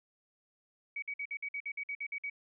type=tone bursts; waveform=sine; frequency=2264 Hz; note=C#7; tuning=36 cents sharp; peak=-35 dBFS; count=12; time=0.96-2.299 s; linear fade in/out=5 ms; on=63 ms; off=53 ms; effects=none